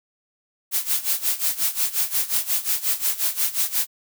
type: noise with tremolo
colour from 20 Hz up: blue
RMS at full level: -20 dBFS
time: 0.71-3.87 s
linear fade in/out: 50 ms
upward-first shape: sine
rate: 5.6 Hz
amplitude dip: 85%
effects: none